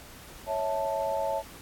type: chord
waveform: sine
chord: A major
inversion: first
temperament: equal with one note detuned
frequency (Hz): 554.4 / 652.4 / 880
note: C#5 / E5 / A5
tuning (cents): 0 / -18 / 0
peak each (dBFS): -31 / -31 / -31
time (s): 0.46-1.43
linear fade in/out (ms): 50
effects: pink hiss -48 dBFS RMS until 1.61 s + AAC 64 kbps